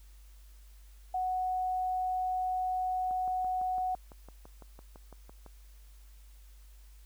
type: tone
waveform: sine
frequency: 740 Hz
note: F#5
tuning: in tune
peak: -29 dBFS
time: 1.14-3.95 s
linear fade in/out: 5 ms
type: click train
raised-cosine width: 1 ms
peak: -36 dBFS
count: 15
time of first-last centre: 3.11-5.463 s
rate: 5.95 Hz
effects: added 50 Hz sine -51 dBFS peak until 7.05 s + white hiss -65 dBFS RMS until 7.05 s